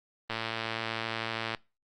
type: click train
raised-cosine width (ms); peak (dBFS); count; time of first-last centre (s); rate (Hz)
0.3; -16; 142; 0.3-1.548; 113
effects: noise-tail reverb RT60 0.3 s tail -25 dB re dry + Opus 32 kbps